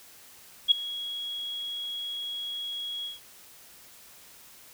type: tone with ADSR envelope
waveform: sine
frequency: 3319 Hz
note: G#7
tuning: 2 cents flat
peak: -13 dBFS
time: 0.68-3.2 s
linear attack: 33 ms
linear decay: 8 ms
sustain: -19 dB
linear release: 150 ms
effects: white hiss -52 dBFS RMS until 4.73 s